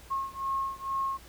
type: beating tone pair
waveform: sine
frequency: 1081 / 1083.2 Hz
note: C#6 / C#6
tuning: -44 / -40 cents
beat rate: 2.2 Hz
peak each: -32 / -33 dBFS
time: 0.1-1.18 s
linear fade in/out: 20 ms
effects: added 60 Hz sine -53 dBFS peak until 1.28 s + pink hiss -53 dBFS RMS until 1.28 s